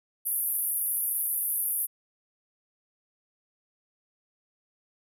white band-pass noise, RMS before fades -29 dBFS, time 0.25-1.87 s, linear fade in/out 20 ms, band 10000 to 14000 Hz, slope 96 dB/octave, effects none

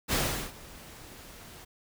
pink noise with ADSR envelope, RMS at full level -26 dBFS, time 0.08-1.65 s, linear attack 45 ms, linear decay 390 ms, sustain -22 dB, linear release 12 ms, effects none

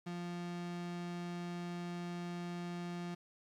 35% pulse tone, 174.61 Hz, F3, in tune, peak -38 dBFS, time 0.06-3.15 s, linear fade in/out 10 ms, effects low-pass 6000 Hz 12 dB/octave + 11-bit

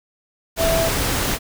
sine tone in noise, 659.3 Hz, E5, in tune, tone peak -18 dBFS, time 0.57-0.91 s, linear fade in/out 50 ms, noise pink, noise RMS -21 dBFS, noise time 0.56-1.39 s, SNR 0 dB, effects none

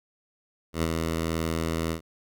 10% pulse tone with ADSR envelope, 81.7 Hz, E2, 15 cents flat, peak -14 dBFS, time 0.73-2.01 s, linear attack 99 ms, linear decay 31 ms, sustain -4 dB, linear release 97 ms, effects none

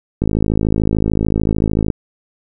click train, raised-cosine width 3 ms, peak -3 dBFS, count 91, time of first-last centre 0.22-1.902 s, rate 53.5 Hz, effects none

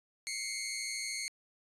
15% pulse tone pair together, 2104 / 2217 Hz, C7 / C#7, +9 / 0 cents, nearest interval minor second, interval 91 cents, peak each -33 / -32 dBFS, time 0.27-1.28 s, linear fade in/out 0 ms, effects resampled to 24000 Hz

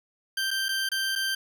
20% pulse tone with dropouts, 1568 Hz, G6, in tune, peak -21 dBFS, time 0.37-1.35 s, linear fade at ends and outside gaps 5 ms, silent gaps 0.507-0.511 / 0.685-0.689 / 0.89-0.916 / 1.154-1.158 s, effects none

